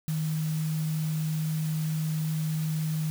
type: tone in noise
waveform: sine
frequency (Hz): 156.6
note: D#3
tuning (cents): +11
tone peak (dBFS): -26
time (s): 0.08-3.1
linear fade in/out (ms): 0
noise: white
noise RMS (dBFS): -43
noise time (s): 0.08-3.1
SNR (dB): +14
effects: none